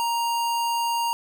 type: tone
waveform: square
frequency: 935 Hz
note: A#5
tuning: 5 cents sharp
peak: -23 dBFS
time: 0-1.13 s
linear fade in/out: 0 ms
effects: none